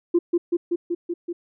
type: tone with echo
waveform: sine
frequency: 345.3 Hz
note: F4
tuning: 20 cents flat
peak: -13 dBFS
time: 0.14-0.19 s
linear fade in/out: 10 ms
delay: 190 ms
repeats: 6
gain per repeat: -2 dB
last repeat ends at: 1.33 s
effects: tanh soft clip ceiling -10 dBFS